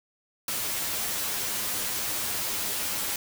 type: noise with comb filter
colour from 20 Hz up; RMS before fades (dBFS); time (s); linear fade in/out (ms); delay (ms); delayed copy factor
white; -30; 0.48-3.16; 2; 9.7; +0.55
effects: none